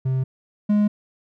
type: tone pair in turn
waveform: triangle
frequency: 130.81 / 208.1 Hz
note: C3 / G#3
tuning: 0 / +4 cents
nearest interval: minor sixth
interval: 804 cents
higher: second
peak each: -17 / -13 dBFS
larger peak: second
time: 0.05-0.24 / 0.69-0.88 s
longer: neither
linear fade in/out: 10 ms
effects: none